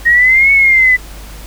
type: exponential two-way sweep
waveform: sine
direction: up then down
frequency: 1864.7 to 2222 to 1985 Hz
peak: -5 dBFS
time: 0.05-0.97 s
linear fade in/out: 20 ms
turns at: 0.52 s
effects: added 50 Hz sine -29 dBFS peak until 1.46 s + pink hiss -35 dBFS RMS until 1.46 s